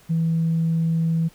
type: tone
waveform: sine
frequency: 163.9 Hz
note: E3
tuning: 10 cents flat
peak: -17 dBFS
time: 0.09-1.29 s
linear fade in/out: 20 ms
effects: tanh soft clip ceiling -14 dBFS + pink hiss -53 dBFS RMS until 1.34 s